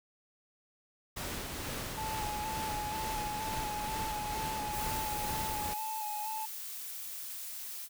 pink noise with tremolo, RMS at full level -38 dBFS, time 1.16-5.74 s, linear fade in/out 10 ms, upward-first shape sine, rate 2.2 Hz, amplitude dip 25%
triangle tone with vibrato, 858 Hz, A5, 44 cents flat, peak -34 dBFS, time 1.97-6.46 s, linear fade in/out 10 ms, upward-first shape square, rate 2.1 Hz, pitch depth 31 cents each way
blue noise, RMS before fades -42 dBFS, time 4.7-7.89 s, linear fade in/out 50 ms
effects none

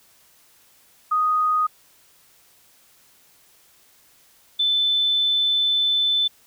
sine tone pair in turn, 1244.5 / 3520 Hz, D#6 / A7, 0 / 0 cents, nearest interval octave + tritone, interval 1800 cents, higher second, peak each -17 / -17 dBFS, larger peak neither, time 1.11-1.67 / 4.59-6.28 s, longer second, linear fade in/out 10 ms, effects white hiss -56 dBFS RMS until 6.46 s

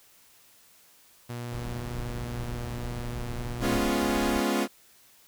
sawtooth tone, 120.2 Hz, B2, 46 cents flat, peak -30 dBFS, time 1.29-3.78 s, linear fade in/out 10 ms
brown noise, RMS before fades -37 dBFS, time 1.52-4.4 s, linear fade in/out 0 ms
sawtooth chord, C# dominant seventh, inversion second, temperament equal, 207.7 / 246.9 / 277.2 / 349.2 Hz, G#3 / B3 / C#4 / E#4, 0 / 0 / 0 / 0 cents, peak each -26 dBFS, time 3.6-4.68 s, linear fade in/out 50 ms
effects white hiss -58 dBFS RMS until 5.27 s

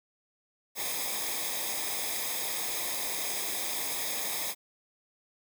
white noise with comb filter, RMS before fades -33 dBFS, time 0.75-4.55 s, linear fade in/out 50 ms, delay 0.69 ms, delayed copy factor -0.75, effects none

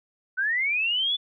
sine linear sweep, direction up, 1480 to 3500 Hz, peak -22 dBFS, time 0.37-1.17 s, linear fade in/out 20 ms, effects none

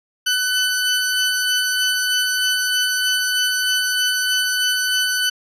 20% pulse tone pair together, 1501.6 / 3000 Hz, F#6 / F#7, +25 / +23 cents, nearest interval octave, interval 1198 cents, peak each -13 / -20 dBFS, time 0.26-5.3 s, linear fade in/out 10 ms, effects resampled to 32000 Hz

